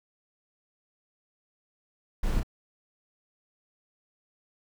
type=noise with echo; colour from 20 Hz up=brown; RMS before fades=-27 dBFS; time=2.23-2.4 s; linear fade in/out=5 ms; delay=32 ms; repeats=1; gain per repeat=-4 dB; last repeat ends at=2.432 s; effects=none